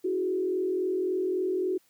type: tone with frequency modulation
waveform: sine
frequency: 370 Hz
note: F#4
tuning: in tune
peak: -25 dBFS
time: 0.04-1.78 s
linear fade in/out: 10 ms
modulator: 43.6 Hz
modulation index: 0.77
effects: white hiss -66 dBFS RMS until 1.89 s + high-pass 60 Hz 12 dB/octave